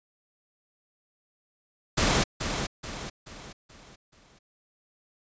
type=noise with echo; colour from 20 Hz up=pink; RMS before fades=-23 dBFS; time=1.97-2.24 s; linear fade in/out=10 ms; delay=430 ms; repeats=5; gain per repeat=-7 dB; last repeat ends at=4.39 s; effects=resampled to 16000 Hz